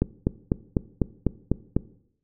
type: click train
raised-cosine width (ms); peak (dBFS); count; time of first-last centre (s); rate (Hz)
3; -7; 8; 0.02-1.766; 4.01
effects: noise-tail reverb RT60 0.7 s tail -19 dB re dry